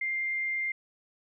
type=tone; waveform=sine; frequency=2103 Hz; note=C7; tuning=8 cents sharp; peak=-28 dBFS; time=0.01-0.72 s; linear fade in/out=5 ms; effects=none